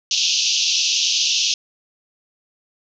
white band-pass noise, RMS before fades -19 dBFS, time 0.11-1.54 s, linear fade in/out 2 ms, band 2600 to 6400 Hz, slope 96 dB/octave, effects none

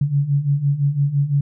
sine beating tone pair, 138.59 / 144.49 Hz, C#3 / D3, 0 / -28 cents, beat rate 5.9 Hz, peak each -21 / -17 dBFS, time 0.01-1.41 s, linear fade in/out 5 ms, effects none

